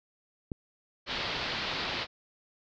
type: click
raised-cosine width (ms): 3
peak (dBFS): -21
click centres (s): 0.518
type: low-pass noise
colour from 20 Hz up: white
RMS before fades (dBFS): -34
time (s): 1.06-2.07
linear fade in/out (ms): 50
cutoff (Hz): 4600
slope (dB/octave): 48
effects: none